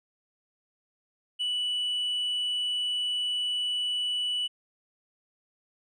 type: tone with tanh clipping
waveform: sine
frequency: 2960 Hz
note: F#7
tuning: in tune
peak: -27 dBFS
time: 1.39-4.48 s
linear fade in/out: 20 ms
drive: 1 dB
effects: none